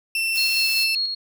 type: tone with pitch glide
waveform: 35% pulse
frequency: 2685 to 2653 Hz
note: E7 to E7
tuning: +31 to +10 cents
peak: -19 dBFS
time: 0.15-0.95 s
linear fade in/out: 2 ms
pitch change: -21 cents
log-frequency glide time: 0.59-0.66 s
type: noise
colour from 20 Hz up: blue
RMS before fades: -32 dBFS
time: 0.34-0.85 s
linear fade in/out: 20 ms
type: tone with tremolo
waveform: sine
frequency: 4300 Hz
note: C8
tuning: 47 cents sharp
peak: -20 dBFS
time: 0.37-1.15 s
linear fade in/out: 10 ms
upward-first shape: square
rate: 5.1 Hz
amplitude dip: 40%
effects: none